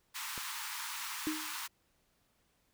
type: high-pass noise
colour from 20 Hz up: pink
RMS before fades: -41 dBFS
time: 0.14-1.68 s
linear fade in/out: 20 ms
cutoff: 870 Hz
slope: 96 dB/octave
type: click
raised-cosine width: 2 ms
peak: -33 dBFS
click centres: 0.378 s
type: tone with exponential decay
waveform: sine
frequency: 310 Hz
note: D#4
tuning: 6 cents flat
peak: -29 dBFS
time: 1.27-1.56 s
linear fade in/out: 0 ms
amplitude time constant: 63 ms
effects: pink hiss -74 dBFS RMS until 2.73 s